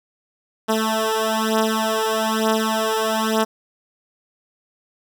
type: beating tone pair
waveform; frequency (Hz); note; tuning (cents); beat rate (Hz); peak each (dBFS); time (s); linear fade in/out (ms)
10% pulse; 219.6 / 220.7; A3 / A3; -3 / +5; 1.1; -13; 0.68-3.45; 20
effects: none